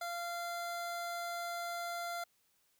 25% pulse tone, 691 Hz, F5, 19 cents flat, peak -34 dBFS, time 0.01-2.24 s, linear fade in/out 5 ms, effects white hiss -74 dBFS RMS until 2.79 s

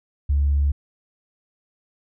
sine tone, 71.2 Hz, C#2, 47 cents sharp, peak -15 dBFS, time 0.29-0.72 s, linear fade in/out 10 ms, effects tanh soft clip ceiling -12 dBFS

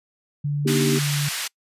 sine tone, 145.1 Hz, D3, 21 cents flat, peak -21 dBFS, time 0.44-1.29 s, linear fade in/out 10 ms
sine chord, Eb major seventh, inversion second, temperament equal with one note detuned, 237 / 293.7 / 311.1 / 392 Hz, Bb3 / D4 / Eb4 / G4, +29 / 0 / 0 / 0 cents, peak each -23 / -29 / -27 / -23 dBFS, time 0.65-0.99 s, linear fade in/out 10 ms
pink band-pass noise, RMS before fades -28 dBFS, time 0.67-1.48 s, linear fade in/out 10 ms, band 1800 to 12000 Hz, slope 12 dB/octave
effects noise-tail reverb RT60 0.1 s tail -26 dB re dry + resampled to 32000 Hz

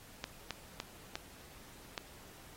clicks, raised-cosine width 0.2 ms, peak -19 dBFS, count 5, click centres 0.241 / 0.507 / 0.801 / 1.155 / 1.978 s, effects pink hiss -56 dBFS RMS until 2.56 s + AAC 48 kbps

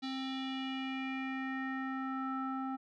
square tone with low-pass filter sweep, 264.6 Hz, C4, 20 cents sharp, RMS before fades -38 dBFS, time 0.02-2.77 s, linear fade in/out 20 ms, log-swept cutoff 4000 to 1100 Hz, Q 4.3, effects none

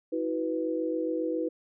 sine chord, E suspended second, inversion none, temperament equal with one note detuned, 322.7 / 370 / 493.9 Hz, E4 / F#4 / B4, -37 / 0 / 0 cents, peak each -30 / -35 / -31 dBFS, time 0.12-1.49 s, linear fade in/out 10 ms, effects none

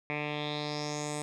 10% pulse tone with low-pass filter sweep, 148.7 Hz, D3, 22 cents sharp, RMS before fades -35 dBFS, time 0.1-1.22 s, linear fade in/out 0 ms, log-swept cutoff 2300 to 8700 Hz, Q 4.7, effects none

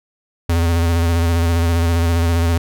square tone with vibrato, 84.2 Hz, E2, 37 cents sharp, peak -14 dBFS, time 0.49-2.58 s, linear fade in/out 5 ms, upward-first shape square, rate 15 Hz, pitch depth 29 cents each way, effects none

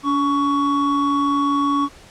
triangle tone pair together, 285.4 / 1118.8 Hz, D4 / C#6, -49 / +16 cents, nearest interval 2 octaves, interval 2365 cents, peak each -17 dBFS, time 0.03-1.89 s, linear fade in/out 50 ms, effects pink hiss -45 dBFS RMS until 2.1 s + low-pass 8000 Hz 12 dB/octave

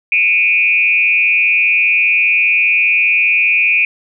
sine tone with frequency modulation, 2435 Hz, D#7, 38 cents flat, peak -9 dBFS, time 0.12-3.85 s, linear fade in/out 2 ms, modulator 175 Hz, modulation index 0.79, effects none

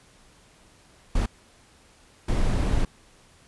brown noise bursts at uneven times, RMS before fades -22 dBFS, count 2, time 1.15-1.26 / 2.28-2.85 s, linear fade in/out 5 ms, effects pink hiss -56 dBFS RMS until 3.47 s + resampled to 24000 Hz

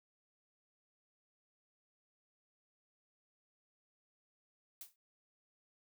blue noise with exponential decay, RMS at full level -45 dBFS, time 4.81-4.96 s, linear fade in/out 2 ms, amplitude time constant 31 ms, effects none

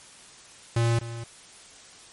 square tone with echo, 116.54 Hz, A#2, in tune, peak -21 dBFS, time 0.76-0.99 s, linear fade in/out 5 ms, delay 250 ms, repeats 1, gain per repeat -13 dB, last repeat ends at 1.24 s, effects white hiss -49 dBFS RMS until 2.12 s + MP3 48 kbps

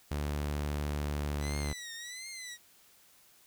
sawtooth tone with pitch glide, 73.42 to 72.95 Hz, D2 to D2, 0 to -11 cents, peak -28 dBFS, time 0.11-1.73 s, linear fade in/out 5 ms, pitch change -11 cents, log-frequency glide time 0.93-1.45 s
15% pulse tone with vibrato, 1975.5 Hz, B6, in tune, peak -35 dBFS, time 1.4-2.58 s, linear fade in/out 50 ms, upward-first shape triangle, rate 1.4 Hz, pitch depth 140 cents each way
effects white hiss -62 dBFS RMS until 3.46 s

